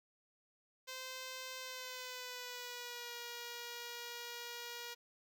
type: tone with pitch glide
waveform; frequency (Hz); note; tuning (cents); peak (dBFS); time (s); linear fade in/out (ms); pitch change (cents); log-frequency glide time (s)
5% pulse; 517 to 476.8; C5 to A#4; -21 to +39; -33; 0.87-4.95; 20; -140; 1.59-3.15
effects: none